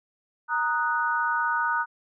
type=chord; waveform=sine; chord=D# minor; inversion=second; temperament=equal; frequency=932.3 / 1244.5 / 1480 Hz; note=A#5 / D#6 / F#6; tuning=0 / 0 / 0 cents; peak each=-27 / -28 / -26 dBFS; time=0.48-1.86 s; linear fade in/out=50 ms; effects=none